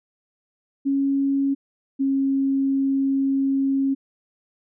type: tone pair in turn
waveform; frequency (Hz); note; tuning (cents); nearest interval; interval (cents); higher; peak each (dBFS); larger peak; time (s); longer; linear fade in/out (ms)
sine; 275.7 / 271.9; C#4 / C#4; -9 / -33; unison; 24; first; -18; neither; 0.85-1.55 / 1.99-3.95; second; 20
effects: none